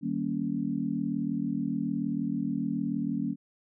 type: chord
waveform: sine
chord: Eb dominant seventh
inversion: none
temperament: just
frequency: 155.56 / 194.45 / 233.3 / 280 Hz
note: Eb3 / G3 / Bb3 / Db4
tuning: 0 / -14 / +2 / +18 cents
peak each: -37 / -33 / -32 / -32 dBFS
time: 0.01-3.36 s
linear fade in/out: 50 ms
effects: none